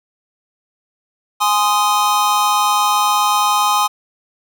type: chord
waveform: square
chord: Ab major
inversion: none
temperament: just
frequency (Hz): 830.6 / 1038.3 / 1245.9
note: Ab5 / C6 / Eb6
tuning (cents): 0 / -14 / +2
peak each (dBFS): -18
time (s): 1.4-3.88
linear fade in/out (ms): 20
effects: none